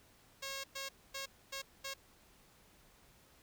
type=tone bursts at uneven times; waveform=5% pulse; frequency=544 Hz; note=C#5; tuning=33 cents flat; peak=-29 dBFS; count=5; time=0.42-0.64 / 0.75-0.89 / 1.14-1.26 / 1.52-1.62 / 1.84-1.94 s; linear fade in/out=10 ms; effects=pink hiss -65 dBFS RMS until 3.42 s